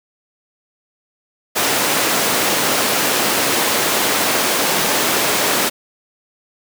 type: high-pass noise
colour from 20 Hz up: pink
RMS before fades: -17 dBFS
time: 1.55-5.7 s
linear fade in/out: 20 ms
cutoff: 300 Hz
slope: 12 dB/octave
effects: none